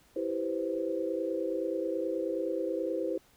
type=chord; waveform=sine; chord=C major seventh; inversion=first; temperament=equal; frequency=329.6 / 392 / 493.9 / 523.3 Hz; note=E4 / G4 / B4 / C5; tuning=0 / 0 / 0 / 0 cents; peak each=-34 / -36 / -37 / -34 dBFS; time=0.16-3.18 s; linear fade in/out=5 ms; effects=pink hiss -63 dBFS RMS until 3.36 s